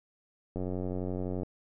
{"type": "click train", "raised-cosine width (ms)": 2, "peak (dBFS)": -22, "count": 81, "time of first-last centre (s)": [0.56, 1.432], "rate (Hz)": 91.7, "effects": []}